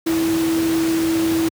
sine tone in noise, 327.1 Hz, E4, 13 cents flat, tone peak -16 dBFS, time 0.06-1.49 s, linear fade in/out 10 ms, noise pink, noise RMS -27 dBFS, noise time 0.06-1.49 s, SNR +8 dB, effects high-pass 100 Hz 12 dB/octave

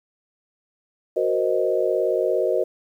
sine chord, C half-diminished seventh, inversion second, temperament equal, 370 / 466.2 / 523.3 / 622.3 Hz, Gb4 / Bb4 / C5 / Eb5, 0 / 0 / 0 / 0 cents, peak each -24 dBFS, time 1.16-2.64 s, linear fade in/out 10 ms, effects 9-bit

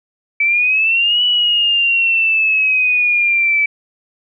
sine exponential two-way sweep, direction up then down, 2300 to 2960 to 2300 Hz, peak -11 dBFS, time 0.4-3.66 s, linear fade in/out 5 ms, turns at 1.23 s, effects none

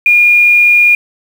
sine tone with quantisation, 2425 Hz, D#7, 45 cents flat, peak -4 dBFS, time 0.06-0.95 s, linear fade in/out 2 ms, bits 5, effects none

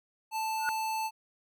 square tone, 880 Hz, A5, in tune, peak -31 dBFS, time 0.31-1.11 s, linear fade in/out 50 ms
sine tone with exponential growth, 1454 Hz, F#6, 31 cents flat, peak -24 dBFS, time 0.57-0.69 s, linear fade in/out 0 ms, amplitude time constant 24 ms
effects none

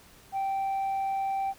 sine tone, 780 Hz, G5, 9 cents flat, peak -24 dBFS, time 0.32-1.54 s, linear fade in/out 50 ms, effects tanh soft clip ceiling -26 dBFS + pink hiss -55 dBFS RMS until 1.58 s

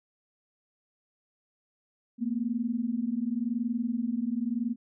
sine tone pair together, 225.1 / 246 Hz, A3 / B3, +40 / -7 cents, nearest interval major second, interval 153 cents, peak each -30 / -30 dBFS, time 2.18-4.76 s, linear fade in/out 50 ms, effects none

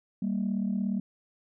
sine tone pair together, 196.18 / 233.3 Hz, G3 / A#3, +2 / +2 cents, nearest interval minor third, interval 300 cents, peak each -27 / -30 dBFS, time 0.22-1 s, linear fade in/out 5 ms, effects tanh soft clip ceiling -21 dBFS

